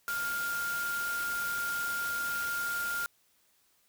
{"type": "tone in noise", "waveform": "sine", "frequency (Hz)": 1404, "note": "F6", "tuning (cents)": 9, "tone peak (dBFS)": -31, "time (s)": [0.08, 3.06], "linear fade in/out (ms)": 0, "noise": "white", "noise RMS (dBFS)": -40, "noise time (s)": [0.08, 3.06], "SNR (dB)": 6, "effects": ["white hiss -69 dBFS RMS until 3.88 s"]}